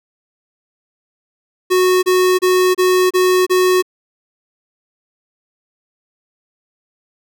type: tone bursts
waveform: square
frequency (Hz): 367.7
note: F#4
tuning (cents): -11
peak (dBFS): -11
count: 6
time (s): 1.7-3.825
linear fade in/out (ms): 20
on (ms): 330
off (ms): 29
effects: none